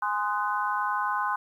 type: chord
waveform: sine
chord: Ab dominant seventh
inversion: none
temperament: just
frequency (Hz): 830.6 / 1038.3 / 1245.9 / 1495.1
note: Ab5 / C6 / Eb6 / Gb6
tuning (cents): 0 / -14 / +2 / +18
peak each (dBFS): -31 / -28 / -33 / -32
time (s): 0.02-1.36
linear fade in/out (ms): 5
effects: 10-bit